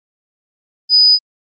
sine tone, 4978 Hz, D#8, in tune, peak -6 dBFS, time 0.89-1.19 s, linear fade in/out 50 ms, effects Opus 32 kbps

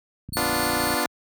click train, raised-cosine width 5 ms, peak -22 dBFS, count 20, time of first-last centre 0.29-0.938 s, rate 29.3 Hz
15% pulse tone with tremolo, 4417 Hz, C#8, 7 cents flat, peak -22 dBFS, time 0.33-1.04 s, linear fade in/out 2 ms, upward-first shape sine, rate 4.2 Hz, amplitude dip 25%
10% pulse chord, B diminished, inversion none, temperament equal, 246.9 / 293.7 / 349.2 Hz, B3 / D4 / F4, 0 / 0 / 0 cents, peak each -19 / -18 / -19 dBFS, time 0.37-1.06 s, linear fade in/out 0 ms
effects high-pass 60 Hz 12 dB/octave

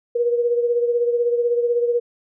sine beating tone pair, 476 / 492 Hz, A#4 / B4, +36 / -7 cents, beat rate 16 Hz, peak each -17 / -25 dBFS, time 0.15-2 s, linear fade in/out 10 ms, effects none

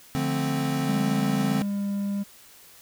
square chord, D minor seventh, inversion none, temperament equal, 146.83 / 174.61 / 220 / 261.6 Hz, D3 / F3 / A3 / C4, 0 / 0 / 0 / 0 cents, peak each -29 / -34 / -34 / -28 dBFS, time 0.15-1.62 s, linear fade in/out 0 ms
triangle tone with pitch glide, 201.9 to 200.5 Hz, G#3 to G3, -49 to +39 cents, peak -23 dBFS, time 0.87-2.24 s, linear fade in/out 20 ms, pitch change -12 cents, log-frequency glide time 1.56-1.89 s
effects white hiss -51 dBFS RMS until 2.81 s

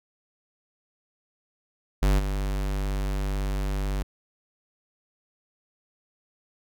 square tone with level steps, 49 Hz, G1, in tune, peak -19 / -26 dBFS, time 2.02-4.03 s, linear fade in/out 10 ms, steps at 2.18 s, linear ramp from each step 20 ms, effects none

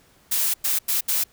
blue noise bursts at uneven times, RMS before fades -22 dBFS, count 4, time 0.31-0.54 / 0.64-0.79 / 0.88-1.01 / 1.08-1.24 s, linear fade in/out 10 ms, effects pink hiss -57 dBFS RMS until 1.32 s

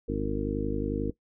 harmonic tone, 51.2 Hz, G#1, 24 cents flat, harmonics 1 / 2 / 3 / 4 / 5 / 6 / 7 / 9, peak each -34 / -37 / -39 / -38 / -34 / -34 / -37 / -33 dBFS, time 0.08-1.11 s, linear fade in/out 10 ms, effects noise-tail reverb RT60 0.1 s tail -17 dB re dry

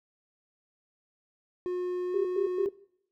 triangle tone with pitch glide, 360 to 363.8 Hz, F#4 to F#4, -47 to -29 cents, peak -27 dBFS, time 1.66-2.66 s, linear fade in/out 0 ms, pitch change +18 cents, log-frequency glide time 2.06-2.16 s
sine tone bursts, 397.4 Hz, G4, 24 cents sharp, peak -26 dBFS, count 3, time 2.14-2.69 s, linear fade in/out 5 ms, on 110 ms, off 110 ms
effects noise-tail reverb RT60 0.7 s tail -21 dB re dry

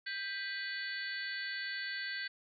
harmonic tone with a mistuned harmonic, 493.9 Hz, B4, in tune, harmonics 3 / 4 / 5 / 6 / 7 / 8 / 9, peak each -40 / -42 / -52 / -52 / -50 / -51 / -44 dBFS, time 0.06-2.28 s, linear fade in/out 10 ms, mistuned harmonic 3, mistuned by +110 cents, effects none

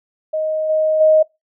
sine tone with level steps, 625 Hz, D#5, 8 cents sharp, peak -17 / -13 / -8 dBFS, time 0.33-1.23 s, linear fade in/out 10 ms, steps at 0.69 / 1 s, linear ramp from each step 10 ms, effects noise-tail reverb RT60 0.2 s tail -24 dB re dry

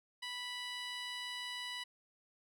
15% pulse tone with band-pass filter, 986 Hz, B5, 3 cents flat, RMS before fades -43 dBFS, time 0.22-1.84 s, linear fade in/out 10 ms, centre 3700 Hz, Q 0.67, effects none

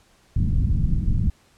pink low-pass noise, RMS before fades -20 dBFS, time 0.36-1.3 s, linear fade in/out 2 ms, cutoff 180 Hz, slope 24 dB/octave, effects pink hiss -58 dBFS RMS until 1.57 s + low-pass 10000 Hz 12 dB/octave

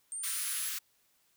sine exponential sweep, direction up, 8600 to 11240 Hz, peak -36 dBFS, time 0.12-0.69 s, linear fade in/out 0 ms
white high-pass noise, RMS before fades -37 dBFS, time 0.23-0.79 s, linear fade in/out 10 ms, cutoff 1200 Hz, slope 48 dB/octave
effects white hiss -71 dBFS RMS until 1.36 s

